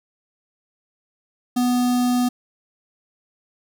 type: tone with notch filter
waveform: square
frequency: 246.9 Hz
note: B3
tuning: in tune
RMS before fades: -19 dBFS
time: 1.56-2.29 s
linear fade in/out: 10 ms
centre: 2100 Hz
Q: 1
effects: none